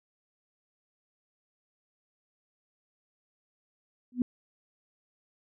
sine tone with exponential growth, 246.9 Hz, B3, in tune, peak -19 dBFS, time 4.12-4.22 s, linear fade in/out 2 ms, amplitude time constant 21 ms, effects none

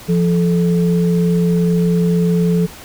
sine tone pair together, 172.44 / 434.1 Hz, F3 / A4, -22 / -23 cents, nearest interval octave + major third, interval 1599 cents, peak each -12 / -19 dBFS, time 0.08-2.67 s, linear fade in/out 20 ms, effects pink hiss -36 dBFS RMS until 2.84 s

